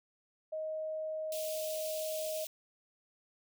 sine tone, 627 Hz, D#5, 13 cents sharp, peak -35 dBFS, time 0.52-2.45 s, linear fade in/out 10 ms
white high-pass noise, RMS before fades -43 dBFS, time 1.32-2.47 s, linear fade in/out 2 ms, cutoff 2500 Hz, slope 48 dB/octave
effects none

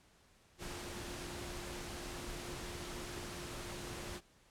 sine tone in noise, 352.8 Hz, F4, 18 cents sharp, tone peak -50 dBFS, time 0.58-4.21 s, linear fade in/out 50 ms, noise pink, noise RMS -45 dBFS, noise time 0.58-4.21 s, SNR -8 dB, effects pink hiss -67 dBFS RMS until 4.5 s + low-pass 10000 Hz 12 dB/octave

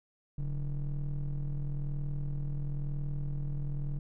triangle ring-modulated tone, 81 Hz, E2, 30 cents flat, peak -26 dBFS, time 0.38-3.99 s, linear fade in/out 5 ms, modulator 60.5 Hz, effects none

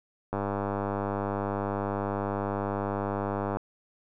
click train, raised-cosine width 1 ms, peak -16 dBFS, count 325, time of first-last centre 0.33-3.57 s, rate 100 Hz, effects none

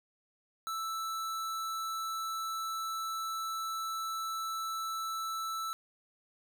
square tone, 1320 Hz, E6, 2 cents sharp, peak -35 dBFS, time 0.67-5.73 s, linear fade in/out 0 ms, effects none

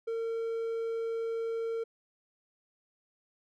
triangle tone, 455.9 Hz, A#4, 39 cents flat, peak -29 dBFS, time 0.07-1.84 s, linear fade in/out 10 ms, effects none

